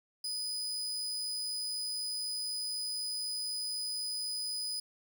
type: tone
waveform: 35% pulse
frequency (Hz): 4978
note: D#8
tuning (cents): 0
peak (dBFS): -33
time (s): 0.24-4.8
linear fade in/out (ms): 5
effects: 11-bit